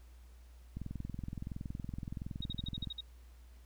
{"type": "click train", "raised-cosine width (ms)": 5, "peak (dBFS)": -28, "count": 46, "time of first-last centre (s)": [0.77, 2.873], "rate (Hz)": 21.4}
{"type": "tone bursts", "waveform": "sine", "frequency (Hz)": 3770, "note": "A#7", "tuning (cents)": 19, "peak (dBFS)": -38, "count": 8, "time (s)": [2.42, 3.008], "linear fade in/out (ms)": 5, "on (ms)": 28, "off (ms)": 52}
{"effects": ["added 60 Hz sine -53 dBFS peak until 3.65 s", "pink hiss -68 dBFS RMS until 3.65 s"]}